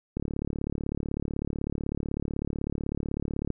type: click train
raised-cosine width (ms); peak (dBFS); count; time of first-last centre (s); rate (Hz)
3; -17; 121; 0.17-3.503; 36
effects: none